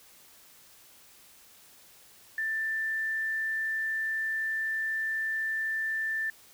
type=tone; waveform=sine; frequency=1774 Hz; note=A6; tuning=14 cents sharp; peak=-28 dBFS; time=2.38-6.3 s; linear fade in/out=2 ms; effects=white hiss -56 dBFS RMS until 6.53 s